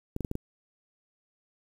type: clicks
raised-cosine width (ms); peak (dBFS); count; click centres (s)
3; -19; 5; 0.164 / 0.207 / 0.248 / 0.314 / 0.354
effects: 8-bit